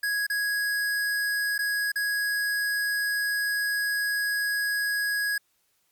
square tone with dropouts, 1661.2 Hz, G#6, in tune, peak -25 dBFS, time 0.03-5.38 s, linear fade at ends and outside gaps 5 ms, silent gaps 0.267-0.299 / 1.58-1.589 / 1.919-1.957 s, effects white hiss -70 dBFS RMS until 5.91 s + MP3 96 kbps

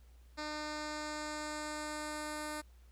10% pulse tone with low-pass filter sweep, 302.7 Hz, D#4, 48 cents flat, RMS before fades -41 dBFS, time 0.37-2.62 s, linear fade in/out 20 ms, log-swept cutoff 5500 to 11000 Hz, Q 1.8, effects added 60 Hz sine -56 dBFS peak until 2.91 s + pink hiss -71 dBFS RMS until 2.91 s

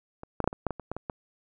clicks, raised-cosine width 1 ms, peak -26 / -12 / -14 / -8 / -23 / -12 / -17 / -24 / -18 / -21 / -18 dBFS, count 11, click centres 0.234 / 0.403 / 0.442 / 0.476 / 0.529 / 0.667 / 0.707 / 0.797 / 0.916 / 0.966 / 1.098 s, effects none

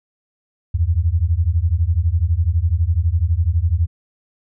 sine beating tone pair, 78.3 / 90.3 Hz, D#2 / F#2, +11 / -42 cents, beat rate 12 Hz, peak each -17 dBFS, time 0.74-3.87 s, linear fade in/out 10 ms, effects none

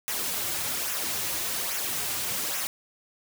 white noise with flanger, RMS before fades -30 dBFS, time 0.08-2.67 s, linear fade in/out 0 ms, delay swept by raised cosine 0.22 to 4.62 ms, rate 1.2 Hz, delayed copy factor -0.55, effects none

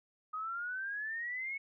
sine exponential sweep, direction up, 1245 to 2217 Hz, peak -36 dBFS, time 0.33-1.58 s, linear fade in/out 10 ms, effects none

